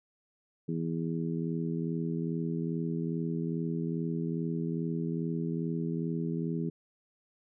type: harmonic tone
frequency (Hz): 82.41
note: E2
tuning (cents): 0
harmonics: 2 / 3 / 4 / 5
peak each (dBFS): -32 / -36 / -38 / -40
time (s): 0.68-6.7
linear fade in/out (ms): 10
effects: none